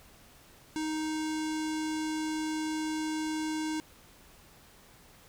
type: tone with low-pass filter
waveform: square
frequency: 311.7 Hz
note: D#4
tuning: 3 cents sharp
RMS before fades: -33 dBFS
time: 0.76-3.8 s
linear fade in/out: 0 ms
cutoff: 7600 Hz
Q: 1.7
effects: pink hiss -57 dBFS RMS until 5.28 s